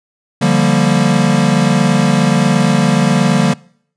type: chord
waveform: square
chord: G minor seventh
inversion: second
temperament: equal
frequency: 146.83 / 174.61 / 196 / 233.1 Hz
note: D3 / F3 / G3 / Bb3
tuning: 0 / 0 / 0 / 0 cents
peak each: -16 dBFS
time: 0.41-3.54 s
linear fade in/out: 10 ms
effects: noise-tail reverb RT60 0.6 s tail -24 dB re dry + resampled to 22050 Hz